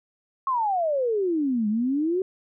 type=exponential two-way sweep; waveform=sine; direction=down then up; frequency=1100 to 205.1 to 385.3 Hz; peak=-21 dBFS; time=0.47-2.22 s; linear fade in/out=2 ms; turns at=1.68 s; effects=none